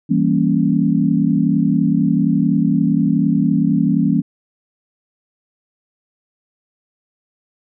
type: chord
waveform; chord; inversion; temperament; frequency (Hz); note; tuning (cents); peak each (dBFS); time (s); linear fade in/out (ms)
sine; E diminished seventh; none; equal; 164.81 / 196 / 233.1 / 277.2; E3 / G3 / Bb3 / Db4; 0 / 0 / 0 / 0; -18; 0.09-4.22; 20
effects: none